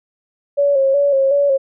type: tone with vibrato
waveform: sine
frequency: 554.4 Hz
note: C#5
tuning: in tune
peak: -11 dBFS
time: 0.57-1.58 s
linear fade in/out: 20 ms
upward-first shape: square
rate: 2.7 Hz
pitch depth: 44 cents each way
effects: none